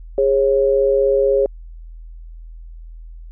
sine tone pair together, 410 / 546 Hz, G#4 / C#5, -22 / -26 cents, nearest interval perfect fourth, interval 496 cents, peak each -15 dBFS, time 0.18-1.46 s, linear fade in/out 2 ms, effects added 41 Hz sine -33 dBFS peak until 3.31 s

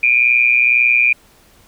sine tone with amplitude modulation, 2412 Hz, D7, 46 cents sharp, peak -6 dBFS, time 0.03-1.13 s, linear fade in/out 5 ms, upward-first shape sine, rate 122 Hz, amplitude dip 80%, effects pink hiss -50 dBFS RMS until 1.67 s

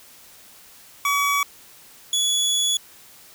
25% pulse tone pair in turn, 1136 / 3396 Hz, C#6 / G#7, +42 / +38 cents, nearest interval octave + perfect fifth, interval 1896 cents, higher second, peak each -15 dBFS, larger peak neither, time 1.05-1.43 / 2.13-2.77 s, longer second, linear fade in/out 2 ms, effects white hiss -48 dBFS RMS until 3.34 s

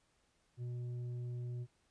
triangle tone with tanh clipping, 122 Hz, B2, 21 cents flat, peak -40 dBFS, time 0.57-1.67 s, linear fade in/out 50 ms, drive 10 dB, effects pink hiss -75 dBFS RMS until 1.9 s + resampled to 22050 Hz

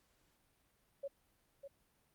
sine tone with echo, 555 Hz, C#5, 2 cents sharp, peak -39 dBFS, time 1.03-1.08 s, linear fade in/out 10 ms, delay 600 ms, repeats 1, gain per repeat -8 dB, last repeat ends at 1.68 s, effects pink hiss -75 dBFS RMS until 2.14 s + Opus 48 kbps

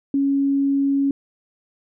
sine tone, 277.2 Hz, C#4, in tune, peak -16 dBFS, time 0.14-1.11 s, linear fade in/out 2 ms, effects none

